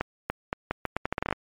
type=accelerating click train; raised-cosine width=0.5 ms; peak=-11 dBFS; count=14; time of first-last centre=0.01-1.326 s; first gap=290 ms; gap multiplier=0.79; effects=MP3 64 kbps